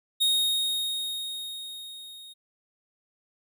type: tone with level ramp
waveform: 45% pulse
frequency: 3729 Hz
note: A#7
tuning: in tune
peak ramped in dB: -20 to -44 dBFS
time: 0.2-2.34 s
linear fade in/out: 20 ms
effects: none